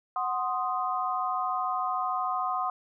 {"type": "chord", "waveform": "sine", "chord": "C diminished", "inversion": "second", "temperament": "equal", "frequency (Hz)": [740, 1046.5, 1244.5], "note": ["Gb5", "C6", "Eb6"], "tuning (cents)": [0, 0, 0], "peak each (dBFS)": -31, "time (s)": [0.16, 2.7], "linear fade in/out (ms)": 2, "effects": []}